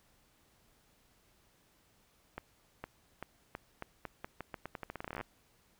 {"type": "accelerating click train", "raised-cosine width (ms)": 0.5, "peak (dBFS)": -25, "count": 25, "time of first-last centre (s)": [2.38, 5.211], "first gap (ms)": 460, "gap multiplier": 0.84, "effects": ["pink hiss -69 dBFS RMS until 5.79 s"]}